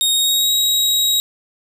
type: tone with pitch glide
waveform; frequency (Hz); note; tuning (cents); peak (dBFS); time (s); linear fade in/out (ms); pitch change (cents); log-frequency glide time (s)
sawtooth; 3729 to 3816; A#7 to A#7; 0 to +40; -11; 0.01-1.2; 0; +40; 0.13-0.53
effects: none